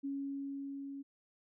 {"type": "tone with level ramp", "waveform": "sine", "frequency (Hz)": 277.2, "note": "C#4", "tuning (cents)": 0, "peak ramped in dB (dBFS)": [-35, -42], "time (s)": [0.03, 1.03], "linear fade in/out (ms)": 20, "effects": []}